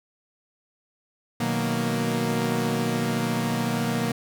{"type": "chord", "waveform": "sawtooth", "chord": "B major seventh", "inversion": "none", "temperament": "equal", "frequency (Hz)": [123.47, 155.56, 185, 233.1], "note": ["B2", "D#3", "F#3", "A#3"], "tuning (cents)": [0, 0, 0, 0], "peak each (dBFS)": [-26, -27, -27, -22], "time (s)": [1.4, 4.12], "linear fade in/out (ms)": 5, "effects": []}